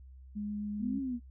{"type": "tone with vibrato", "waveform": "sine", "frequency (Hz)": 207.7, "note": "G#3", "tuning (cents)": 0, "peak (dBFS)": -34, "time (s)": [0.35, 1], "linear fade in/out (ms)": 20, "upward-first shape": "triangle", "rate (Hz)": 7.8, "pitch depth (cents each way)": 9}
{"type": "exponential two-way sweep", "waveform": "sine", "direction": "up then down", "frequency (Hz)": [232.4, 277.2, 232.4], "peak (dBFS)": -32, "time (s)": [0.79, 1.2], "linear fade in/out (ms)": 50, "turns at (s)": 0.99}
{"effects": ["noise-tail reverb RT60 0.1 s tail -19 dB re dry", "added 65 Hz sine -49 dBFS peak until 1.3 s"]}